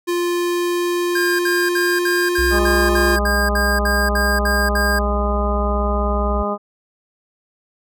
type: tone with pitch glide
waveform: square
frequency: 349.2 to 352.8 Hz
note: F4 to F4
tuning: 0 to +18 cents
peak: -18 dBFS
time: 0.07-3.17 s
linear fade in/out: 20 ms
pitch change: +18 cents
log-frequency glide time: 0.2-2.5 s
type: tone bursts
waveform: square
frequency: 1609 Hz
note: G6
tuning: 45 cents sharp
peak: -19 dBFS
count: 13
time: 1.15-4.99 s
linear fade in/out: 5 ms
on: 240 ms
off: 60 ms
type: tone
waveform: triangle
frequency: 61.74 Hz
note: B1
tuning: in tune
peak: -17 dBFS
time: 2.38-6.43 s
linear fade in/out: 10 ms
type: harmonic tone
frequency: 205.1 Hz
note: G#3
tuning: 21 cents flat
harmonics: 1 / 2 / 3 / 4 / 5 / 6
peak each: -25 / -26 / -24 / -28 / -29 / -25 dBFS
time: 2.5-6.58 s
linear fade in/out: 50 ms
effects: none